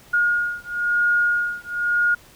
sine beating tone pair, 1430 / 1431 Hz, F6 / F6, +41 / +42 cents, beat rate 1 Hz, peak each -21 dBFS, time 0.13-2.15 s, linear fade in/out 10 ms, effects pink hiss -49 dBFS RMS until 2.35 s

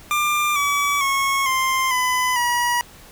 25% pulse tone with pitch steps, 1193 / 1143.1 / 1095.3 / 1049.4 / 1005.5 / 963.4 Hz, D6 / D6 / C#6 / C6 / B5 / B5, +27 / -47 / -21 / +5 / +31 / -43 cents, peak -14 dBFS, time 0.11-2.81 s, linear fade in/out 0 ms, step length 450 ms, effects pink hiss -45 dBFS RMS until 3.11 s

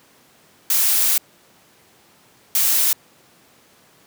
blue noise bursts at uneven times, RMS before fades -17 dBFS, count 2, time 0.7-1.18 / 2.55-2.93 s, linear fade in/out 2 ms, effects pink hiss -53 dBFS RMS until 4.06 s + high-pass 150 Hz 12 dB/octave

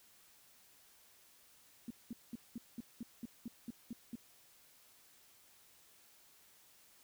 sine tone bursts, 233.8 Hz, A#3, 5 cents sharp, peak -40 dBFS, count 11, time 1.88-4.155 s, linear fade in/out 2 ms, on 25 ms, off 200 ms, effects white hiss -65 dBFS RMS until 7.03 s

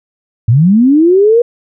sine linear sweep, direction up, 103.83 to 485.2 Hz, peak -4 dBFS, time 0.48-1.42 s, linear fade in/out 5 ms, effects none

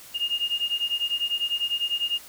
sine beating tone pair, 2833 / 2843 Hz, F7 / F7, +24 / +30 cents, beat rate 10 Hz, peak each -27 dBFS, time 0.14-2.19 s, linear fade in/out 20 ms, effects white hiss -46 dBFS RMS until 2.28 s

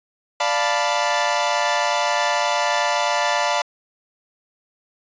sawtooth chord, B half-diminished seventh, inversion first, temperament equal, 587.3 / 698.5 / 880 / 987.8 Hz, D5 / F5 / A5 / B5, 0 / 0 / 0 / 0 cents, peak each -20 dBFS, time 0.4-3.62 s, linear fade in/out 5 ms, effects resampled to 16000 Hz

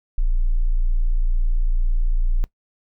sine tone, 28.94 Hz, A#0, 12 cents flat, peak -15 dBFS, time 0.18-2.44 s, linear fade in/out 0 ms, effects noise-tail reverb RT60 0.1 s tail -20 dB re dry

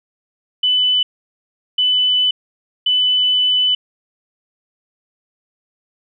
sine tone bursts at uneven times, 2998 Hz, F#7, 22 cents sharp, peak -12 dBFS, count 3, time 0.63-1.03 / 1.78-2.31 / 2.86-3.75 s, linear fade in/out 5 ms, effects none

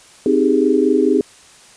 sine chord, Ab major seventh, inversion first, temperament equal with one note detuned, 261.6 / 311.1 / 392 / 416.5 Hz, C4 / Eb4 / G4 / Ab4, 0 / 0 / 0 / +5 cents, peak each -17 dBFS, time 0.26-1.21 s, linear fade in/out 2 ms, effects white hiss -45 dBFS RMS until 1.76 s + resampled to 22050 Hz

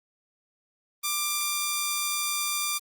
5% pulse tone, 1186 Hz, D6, 17 cents sharp, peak -14 dBFS, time 1.03-2.79 s, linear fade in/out 20 ms, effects Opus 24 kbps

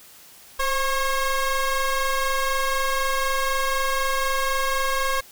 25% pulse ring-modulated tone, 539 Hz, C#5, 49 cents flat, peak -14 dBFS, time 0.59-5.21 s, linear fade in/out 10 ms, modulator 551 Hz, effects white hiss -48 dBFS RMS until 5.31 s

